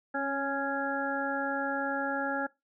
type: harmonic tone with a mistuned harmonic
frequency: 277.2 Hz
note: C#4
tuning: in tune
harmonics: 1 / 2 / 3 / 5 / 6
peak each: -35 / -35 / -35 / -35 / -35 dBFS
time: 0.14-2.47 s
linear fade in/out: 10 ms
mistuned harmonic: 1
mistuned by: -22 cents
effects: noise-tail reverb RT60 0.2 s tail -20 dB re dry